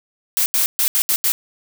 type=noise bursts at uneven times; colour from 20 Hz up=blue; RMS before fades=-17 dBFS; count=6; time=0.37-0.46 / 0.54-0.66 / 0.79-0.88 / 0.95-1.02 / 1.09-1.16 / 1.24-1.32 s; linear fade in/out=0 ms; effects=none